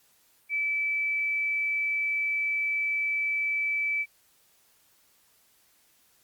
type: tone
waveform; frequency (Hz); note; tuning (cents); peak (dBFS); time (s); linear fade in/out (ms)
sine; 2310; D7; -29; -25; 0.49-4.06; 50
effects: white hiss -64 dBFS RMS until 6.23 s + Opus 48 kbps